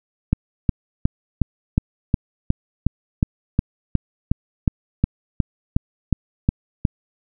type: click train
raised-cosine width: 5 ms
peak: -3 dBFS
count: 19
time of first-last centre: 0.33-6.852 s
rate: 2.76 Hz
effects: none